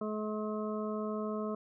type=harmonic tone; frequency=213.7 Hz; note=G#3; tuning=50 cents sharp; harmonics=1 / 2 / 3 / 5 / 6; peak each=-36 / -38 / -41 / -44 / -46 dBFS; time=0.01-1.55 s; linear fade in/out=5 ms; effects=none

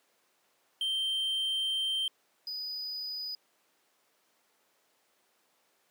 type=tone pair in turn; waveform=triangle; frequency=3136 / 4966 Hz; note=G7 / D#8; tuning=0 / -4 cents; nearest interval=minor sixth; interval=796 cents; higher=second; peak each=-27 / -34 dBFS; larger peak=first; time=0.81-2.08 / 2.47-3.35 s; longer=first; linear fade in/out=2 ms; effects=pink hiss -70 dBFS RMS until 5.9 s + high-pass 400 Hz 12 dB/octave

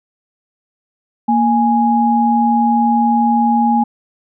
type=tone pair together; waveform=sine; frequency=232.9 / 830.6 Hz; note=A#3 / G#5; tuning=-1 / 0 cents; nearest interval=octave + minor seventh; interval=2201 cents; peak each=-13 dBFS; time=1.28-3.84 s; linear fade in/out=10 ms; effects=none

